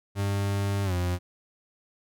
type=tone with pitch glide; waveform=40% pulse; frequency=100 to 89.09 Hz; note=G2 to F2; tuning=+35 to +35 cents; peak=-24 dBFS; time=0.15-1.19 s; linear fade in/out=50 ms; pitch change=-200 cents; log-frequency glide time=0.84-0.93 s; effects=none